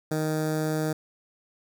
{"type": "tone with notch filter", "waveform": "15% pulse", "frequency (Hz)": 155.56, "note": "D#3", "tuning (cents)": 0, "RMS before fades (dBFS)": -27, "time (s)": [0.11, 0.93], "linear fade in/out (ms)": 5, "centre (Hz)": 2800, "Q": 0.81, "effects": []}